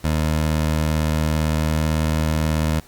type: tone with pitch glide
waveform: 20% pulse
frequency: 77.78 to 78.32 Hz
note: D#2 to D#2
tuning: 0 to +12 cents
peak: -13 dBFS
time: 0.04-2.8 s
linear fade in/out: 5 ms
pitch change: +12 cents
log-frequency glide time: 1.3-2.08 s
effects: pink hiss -48 dBFS RMS until 2.87 s + Opus 48 kbps